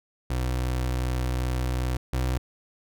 30% pulse tone pair in turn, 62.6 / 63.4 Hz, B1 / B1, +24 / +46 cents, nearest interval unison, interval 22 cents, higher second, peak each -22 / -21 dBFS, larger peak second, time 0.3-1.97 / 2.13-2.38 s, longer first, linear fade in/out 5 ms, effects none

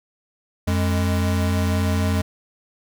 square tone pair together, 89.6 / 206.9 Hz, F2 / G#3, +45 / -6 cents, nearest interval octave + major second, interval 1449 cents, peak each -20 / -25 dBFS, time 0.67-2.22 s, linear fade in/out 10 ms, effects none

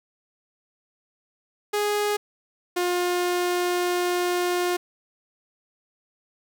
sawtooth tone pair in turn, 414.9 / 355.6 Hz, G#4 / F4, -2 / +31 cents, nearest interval minor third, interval 267 cents, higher first, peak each -18 dBFS, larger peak neither, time 1.73-2.17 / 2.76-4.77 s, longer second, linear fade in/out 10 ms, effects 10-bit

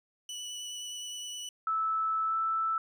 25% pulse tone with vibrato, 2960 Hz, F#7, in tune, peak -34 dBFS, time 0.29-1.49 s, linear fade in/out 2 ms, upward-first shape triangle, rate 9.6 Hz, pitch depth 14 cents each way
sine tone with pitch glide, 1310 to 1320.6 Hz, E6 to E6, -11 to +3 cents, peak -27 dBFS, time 1.67-2.78 s, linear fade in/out 2 ms, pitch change +14 cents, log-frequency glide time 2.26-2.35 s
effects resampled to 32000 Hz

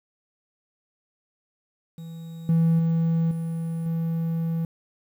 triangle tone with level steps, 164.81 Hz, E3, in tune, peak -33 / -14 / -17 / -24 / -21 dBFS, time 1.98-4.65 s, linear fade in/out 2 ms, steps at 2.49 / 2.79 / 3.31 / 3.86 s, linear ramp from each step 2 ms, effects tanh soft clip ceiling -11 dBFS + 9-bit

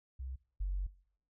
sine tone pair in turn, 65 / 46.82 Hz, C2 / F#1, -11 / +21 cents, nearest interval tritone, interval 568 cents, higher first, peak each -39 / -31 dBFS, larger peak second, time 0.19-0.36 / 0.6-0.87 s, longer second, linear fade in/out 10 ms, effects noise-tail reverb RT60 0.6 s tail -21 dB re dry + tanh soft clip ceiling -27 dBFS

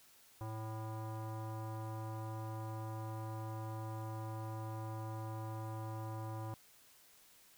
square tone with low-pass filter, 110 Hz, A2, in tune, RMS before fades -43 dBFS, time 0.41-6.54 s, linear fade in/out 0 ms, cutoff 990 Hz, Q 3, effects white hiss -64 dBFS RMS until 7.57 s

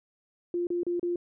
sine tone bursts, 349.2 Hz, F4, in tune, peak -26 dBFS, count 4, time 0.54-1.159 s, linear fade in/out 2 ms, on 130 ms, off 33 ms, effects none

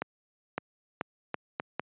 accelerating click train, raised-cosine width 0.5 ms, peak -15 dBFS, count 6, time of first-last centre 0.02-1.796 s, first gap 560 ms, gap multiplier 0.77, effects high-pass 150 Hz 12 dB/octave + resampled to 8000 Hz

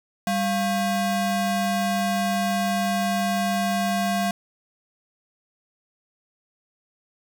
square ring-modulated tone, 447.1 Hz, A4, 28 cents sharp, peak -19 dBFS, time 0.27-4.31 s, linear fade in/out 2 ms, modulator 250 Hz, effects none

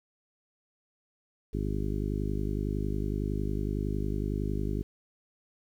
harmonic tone, 50.9 Hz, G#1, 34 cents flat, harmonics 1 / 2 / 3 / 4 / 5 / 6 / 7 / 8, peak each -32 / -35 / -37 / -38 / -39 / -40 / -40 / -41 dBFS, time 1.53-4.83 s, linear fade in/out 10 ms, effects 10-bit

